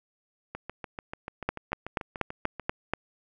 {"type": "two click trains", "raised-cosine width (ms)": 0.5, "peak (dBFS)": [-11, -21], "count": [7, 15], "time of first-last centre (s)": [[1.49, 2.936], [0.55, 2.597]], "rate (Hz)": [4.15, 6.84], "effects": []}